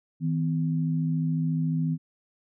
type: tone pair together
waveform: sine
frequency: 160.2 / 254.3 Hz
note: E3 / C4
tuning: -49 / -49 cents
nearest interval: minor sixth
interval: 800 cents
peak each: -24 / -30 dBFS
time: 0.2-1.98 s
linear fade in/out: 50 ms
effects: none